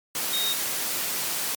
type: tone in noise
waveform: sine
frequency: 3729 Hz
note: A#7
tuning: in tune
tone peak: -25 dBFS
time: 0.33-0.53 s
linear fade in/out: 2 ms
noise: white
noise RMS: -28 dBFS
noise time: 0.15-1.55 s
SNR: 0 dB
effects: high-pass 150 Hz 12 dB/octave + MP3 96 kbps